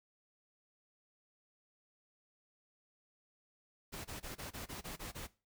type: noise bursts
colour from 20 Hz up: pink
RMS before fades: -45 dBFS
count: 9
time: 3.92-5.274 s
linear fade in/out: 20 ms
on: 130 ms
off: 23 ms
effects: noise-tail reverb RT60 0.3 s tail -18 dB re dry